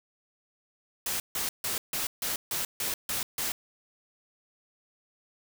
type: noise bursts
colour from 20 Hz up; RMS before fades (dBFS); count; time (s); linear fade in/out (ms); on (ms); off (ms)
white; -31; 9; 1.06-3.52; 2; 140; 150
effects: none